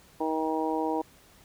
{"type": "harmonic tone", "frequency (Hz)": 158.4, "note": "D#3", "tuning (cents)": 31, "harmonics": [2, 3, 4, 5, 6], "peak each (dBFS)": [-30, -32, -36, -33, -33], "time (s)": [0.2, 1.02], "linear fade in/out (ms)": 10, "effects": ["pink hiss -57 dBFS RMS until 1.44 s"]}